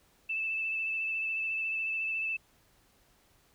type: tone with vibrato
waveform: sine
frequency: 2637 Hz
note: E7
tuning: in tune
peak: -30 dBFS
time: 0.29-2.37 s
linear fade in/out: 10 ms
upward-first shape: sine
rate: 14 Hz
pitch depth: 18 cents each way
effects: pink hiss -66 dBFS RMS until 3.54 s